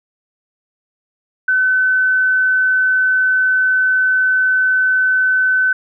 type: tone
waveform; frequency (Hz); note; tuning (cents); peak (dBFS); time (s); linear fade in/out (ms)
sine; 1516; F#6; +42; -11; 1.48-5.73; 5
effects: none